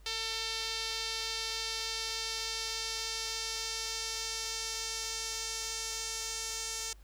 sawtooth tone with band-pass filter sweep, 448.3 Hz, A4, 32 cents sharp, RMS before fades -37 dBFS, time 0.06-6.93 s, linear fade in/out 2 ms, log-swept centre 4300 to 6500 Hz, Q 2, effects added 50 Hz sine -52 dBFS peak until 7.03 s + pink hiss -66 dBFS RMS until 7.03 s

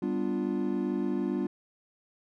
triangle chord, G dominant seventh, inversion none, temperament equal, 196 / 246.9 / 293.7 / 349.2 Hz, G3 / B3 / D4 / F4, 0 / 0 / 0 / 0 cents, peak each -31 dBFS, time 0.02-1.47 s, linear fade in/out 5 ms, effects none

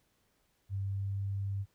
sine tone with pitch glide, 98 to 98.8 Hz, G2 to G2, 0 to +14 cents, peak -32 dBFS, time 0.69-1.66 s, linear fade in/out 50 ms, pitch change +14 cents, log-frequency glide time 0.82-1.14 s, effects pink hiss -74 dBFS RMS until 1.74 s

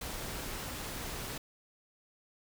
pink noise, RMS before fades -40 dBFS, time 0.01-1.38 s, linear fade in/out 5 ms, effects none

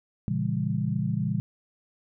sine chord, A# diminished seventh, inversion none, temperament just, 116.54 / 139.85 / 167.82 / 201.4 Hz, A#2 / C#3 / E3 / G3, 0 / +16 / +31 / +47 cents, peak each -30 dBFS, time 0.28-1.4 s, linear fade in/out 0 ms, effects none

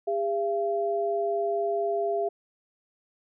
sine tone pair together, 404.3 / 680 Hz, G#4 / F5, -46 / -46 cents, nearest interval major sixth, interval 900 cents, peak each -27 dBFS, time 0.07-2.29 s, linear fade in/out 10 ms, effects none

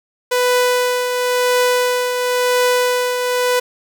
sawtooth tone with tremolo, 496 Hz, B4, 7 cents sharp, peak -8 dBFS, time 0.31-3.6 s, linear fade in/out 10 ms, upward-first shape triangle, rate 0.96 Hz, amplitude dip 50%, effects none

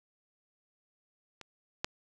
clicks, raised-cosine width 0.2 ms, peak -28 / -13 dBFS, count 2, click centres 1.413 / 1.845 s, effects none

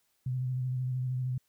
sine tone with vibrato, 127.6 Hz, C3, 43 cents flat, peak -29 dBFS, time 0.26-1.38 s, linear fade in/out 5 ms, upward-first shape square, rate 13 Hz, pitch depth 24 cents each way, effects white hiss -74 dBFS RMS until 1.48 s

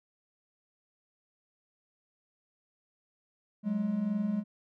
triangle tone pair together, 187.48 / 210 Hz, F#3 / G#3, +23 / +19 cents, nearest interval major second, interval 196 cents, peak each -33 / -27 dBFS, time 3.63-4.44 s, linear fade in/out 50 ms, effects none

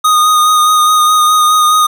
square tone with vibrato, 1237 Hz, D#6, 10 cents flat, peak -7 dBFS, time 0.04-1.87 s, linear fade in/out 10 ms, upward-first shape sine, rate 4.8 Hz, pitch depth 18 cents each way, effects none

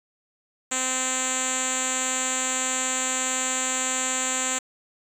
5% pulse tone with low-pass filter, 258.4 Hz, C4, 21 cents flat, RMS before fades -26 dBFS, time 0.71-4.59 s, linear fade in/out 10 ms, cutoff 7400 Hz, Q 9.6, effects 8-bit

